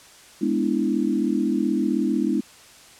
sine chord, E dominant seventh, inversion first, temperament equal, 207.7 / 246.9 / 293.7 / 329.6 Hz, G#3 / B3 / D4 / E4, 0 / 0 / 0 / 0 cents, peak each -25 dBFS, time 0.41-2.41 s, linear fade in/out 10 ms, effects white hiss -48 dBFS RMS until 2.99 s + low-pass 9000 Hz 12 dB/octave

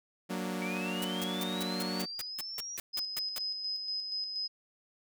sawtooth chord, Gb augmented, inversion none, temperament equal, 185 / 233.1 / 293.7 Hz, Gb3 / Bb3 / D4, 0 / 0 / 0 cents, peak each -32 / -35 / -37 dBFS, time 0.29-2.06 s, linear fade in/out 20 ms
sine linear sweep, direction up, 2269 to 5800 Hz, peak -38 dBFS, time 0.62-2.77 s, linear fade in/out 0 ms
white noise bursts, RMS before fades -38 dBFS, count 13, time 1.02-3.385 s, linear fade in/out 2 ms, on 25 ms, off 170 ms
sine tone with tremolo, 5050 Hz, D#8, 25 cents sharp, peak -32 dBFS, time 2.93-4.48 s, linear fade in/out 20 ms, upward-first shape square, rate 4.2 Hz, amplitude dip 40%
effects none

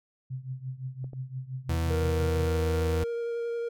sine tone with tremolo, 130 Hz, C3, 11 cents flat, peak -30 dBFS, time 0.3-2.48 s, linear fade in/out 10 ms, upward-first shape triangle, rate 5.8 Hz, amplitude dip 90%
clicks, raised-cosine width 2 ms, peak -32 dBFS, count 4, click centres 1.043 / 1.133 / 1.749 / 2.044 s
40% pulse tone, 82.41 Hz, E2, in tune, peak -25 dBFS, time 1.69-3.04 s, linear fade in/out 5 ms
triangle tone with vibrato, 468.3 Hz, A#4, 8 cents sharp, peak -27 dBFS, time 1.9-3.69 s, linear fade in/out 10 ms, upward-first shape sine, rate 11 Hz, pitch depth 10 cents each way
effects none

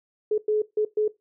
sine tone bursts at uneven times, 426 Hz, G#4, 44 cents sharp, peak -19 dBFS, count 4, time 0.31-0.38 / 0.48-0.62 / 0.77-0.85 / 0.97-1.08 s, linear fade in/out 5 ms, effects noise-tail reverb RT60 0.2 s tail -19 dB re dry

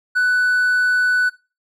triangle tone, 1490 Hz, F#6, 12 cents sharp, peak -11 dBFS, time 0.15-1.3 s, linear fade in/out 20 ms, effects noise-tail reverb RT60 0.3 s tail -21 dB re dry + tanh soft clip ceiling -7 dBFS

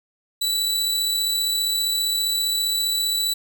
sawtooth tone with amplitude modulation, 3951 Hz, B7, in tune, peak -16 dBFS, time 0.41-3.34 s, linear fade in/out 10 ms, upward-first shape sine, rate 35.1 Hz, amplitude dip 25%, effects none

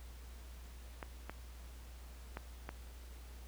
clicks, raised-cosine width 0.5 ms, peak -27 dBFS, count 4, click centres 1.028 / 1.296 / 2.371 / 2.691 s, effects added 60 Hz sine -49 dBFS peak until 3.47 s + pink hiss -60 dBFS RMS until 3.47 s

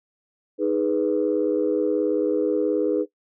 sine chord, G# minor, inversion second, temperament equal, 311.1 / 415.3 / 493.9 Hz, D#4 / G#4 / B4, 0 / 0 / 0 cents, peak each -23 dBFS, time 0.58-3.06 s, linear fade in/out 50 ms, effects noise-tail reverb RT60 0.1 s tail -18 dB re dry + tanh soft clip ceiling -11 dBFS

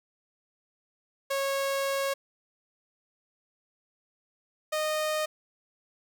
sawtooth tone pair in turn, 549 / 616.7 Hz, C#5 / D#5, -17 / -16 cents, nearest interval major second, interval 201 cents, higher second, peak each -23 dBFS, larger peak neither, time 1.3-2.14 / 4.72-5.26 s, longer first, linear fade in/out 10 ms, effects none

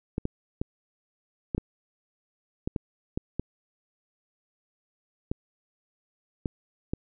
clicks, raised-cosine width 3 ms, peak -15 dBFS, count 12, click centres 0.181 / 0.254 / 0.615 / 1.548 / 1.58 / 2.675 / 2.762 / 3.175 / 3.396 / 5.315 / 6.458 / 6.935 s, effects none

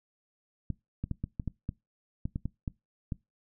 clicks, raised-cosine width 5 ms, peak -20 dBFS, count 12, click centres 0.703 / 1.04 / 1.113 / 1.24 / 1.398 / 1.477 / 1.691 / 2.255 / 2.359 / 2.456 / 2.678 / 3.122 s, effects noise-tail reverb RT60 0.2 s tail -22 dB re dry

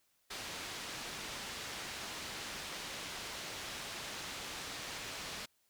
white low-pass noise, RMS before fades -44 dBFS, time 0.3-5.46 s, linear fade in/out 10 ms, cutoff 4900 Hz, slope 12 dB/octave, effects white hiss -75 dBFS RMS until 5.69 s

